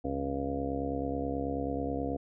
harmonic tone with a mistuned harmonic, 69.3 Hz, C#2, in tune, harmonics 1 / 2 / 3 / 4 / 5 / 6 / 7 / 8 / 9 / 10, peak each -39 / -43 / -45 / -34 / -47 / -42 / -37 / -45 / -48 / -39 dBFS, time 0.04-2.17 s, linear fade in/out 10 ms, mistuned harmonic 1, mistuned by +74 cents, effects none

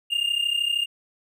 triangle tone pair together, 2800 / 2833 Hz, F7 / F7, +4 / +24 cents, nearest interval unison, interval 20 cents, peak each -23 dBFS, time 0.1-0.86 s, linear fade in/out 20 ms, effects none

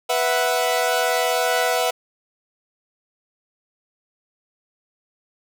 sawtooth chord, B suspended fourth, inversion none, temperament equal, 493.9 / 659.3 / 740 Hz, B4 / E5 / F#5, 0 / 0 / 0 cents, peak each -19 dBFS, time 0.09-1.91 s, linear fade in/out 10 ms, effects none

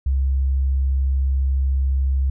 sine tone, 67 Hz, C2, 42 cents sharp, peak -16 dBFS, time 0.06-2.3 s, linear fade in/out 5 ms, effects none

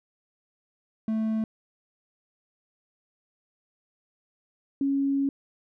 triangle / sine tone pair in turn, 220 / 276.4 Hz, A3 / C#4, 0 / -5 cents, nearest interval major third, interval 395 cents, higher second, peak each -22 dBFS, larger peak neither, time 1.08-1.44 / 4.81-5.29 s, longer second, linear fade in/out 2 ms, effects none

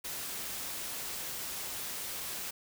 white noise, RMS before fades -39 dBFS, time 0.04-2.51 s, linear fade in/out 10 ms, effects none

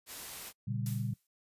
white noise, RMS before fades -44 dBFS, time 0.06-0.53 s, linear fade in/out 50 ms
sine chord, G diminished, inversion first, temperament just, 117.6 / 141.12 / 196 Hz, Bb2 / Db3 / G3, +16 / +31 / 0 cents, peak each -34 / -38 / -39 dBFS, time 0.67-1.14 s, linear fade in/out 10 ms
blue noise with exponential decay, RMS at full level -40 dBFS, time 0.86-1.27 s, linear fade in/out 2 ms, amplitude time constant 89 ms
effects noise-tail reverb RT60 0.1 s tail -26 dB re dry + resampled to 32000 Hz

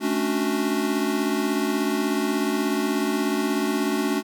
square chord, D major seventh, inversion second, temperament equal with one note detuned, 217.3 / 277.2 / 293.7 / 370 Hz, A3 / C#4 / D4 / F#4, -21 / 0 / 0 / 0 cents, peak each -28 dBFS, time 0-4.23 s, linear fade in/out 50 ms, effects none

